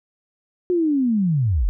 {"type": "linear sweep", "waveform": "sine", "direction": "down", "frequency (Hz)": [366, 36.71], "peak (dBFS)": -16, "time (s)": [0.7, 1.69], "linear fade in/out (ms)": 0, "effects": []}